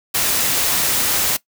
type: noise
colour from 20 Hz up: white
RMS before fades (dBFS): -18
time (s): 0.14-1.37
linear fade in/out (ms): 10
effects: noise-tail reverb RT60 0.1 s tail -19 dB re dry